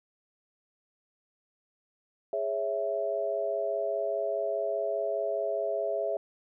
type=chord; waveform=sine; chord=C# minor; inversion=second; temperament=equal; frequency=415.3 / 554.4 / 659.3 Hz; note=G#4 / C#5 / E5; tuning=0 / 0 / 0 cents; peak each=-34 / -33 / -30 dBFS; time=2.33-6.17 s; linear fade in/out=2 ms; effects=none